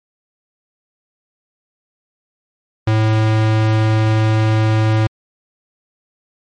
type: tone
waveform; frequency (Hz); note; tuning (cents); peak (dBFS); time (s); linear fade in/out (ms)
square; 109.4; A2; -9; -12; 2.87-5.07; 5
effects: low-pass 4000 Hz 12 dB/octave + MP3 48 kbps